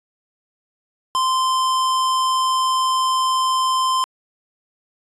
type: tone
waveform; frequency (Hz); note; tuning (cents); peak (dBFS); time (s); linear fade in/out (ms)
square; 1039; C6; -12; -17; 1.15-4.04; 0
effects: resampled to 24000 Hz